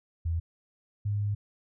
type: tone pair in turn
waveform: sine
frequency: 83 / 102.96 Hz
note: E2 / G#2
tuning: +12 / -15 cents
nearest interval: major third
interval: 373 cents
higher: second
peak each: -26 dBFS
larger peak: neither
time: 0.25-0.4 / 1.05-1.35 s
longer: second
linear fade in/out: 10 ms
effects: none